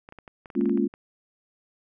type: clicks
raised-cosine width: 0.5 ms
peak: -28 dBFS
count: 12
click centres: 0.089 / 0.124 / 0.187 / 0.278 / 0.458 / 0.502 / 0.552 / 0.611 / 0.657 / 0.695 / 0.775 / 0.939 s
type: chord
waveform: sine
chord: Bb minor seventh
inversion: third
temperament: equal with one note detuned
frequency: 208.6 / 233.1 / 277.2 / 349.2 Hz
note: Ab3 / Bb3 / Db4 / F4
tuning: +8 / 0 / 0 / 0 cents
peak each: -26 dBFS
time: 0.55-0.88 s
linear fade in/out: 20 ms
effects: none